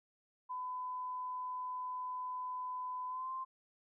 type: tone with pitch glide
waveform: sine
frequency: 1006 to 1045.1 Hz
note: B5 to C6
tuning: +32 to -2 cents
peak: -38 dBFS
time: 0.49-3.45 s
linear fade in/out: 20 ms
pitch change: +66 cents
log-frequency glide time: 3.08-3.32 s
effects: none